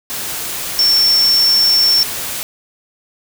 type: tone in noise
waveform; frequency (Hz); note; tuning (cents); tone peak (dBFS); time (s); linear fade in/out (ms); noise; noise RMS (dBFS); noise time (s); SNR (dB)
sine; 5430; F8; -50; -9; 0.79-2.03; 0; white; -23; 0.1-2.43; +11
effects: none